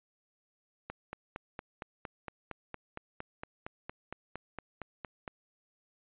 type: click train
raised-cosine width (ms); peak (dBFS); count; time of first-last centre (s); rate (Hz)
0.5; -24; 20; 0.9-5.278; 4.34
effects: resampled to 8000 Hz